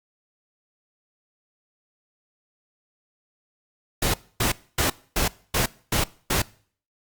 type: noise bursts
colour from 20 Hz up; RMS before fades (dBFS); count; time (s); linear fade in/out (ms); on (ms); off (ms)
pink; -22; 7; 4.02-6.42; 5; 120; 260
effects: noise-tail reverb RT60 0.5 s tail -22 dB re dry + Opus 48 kbps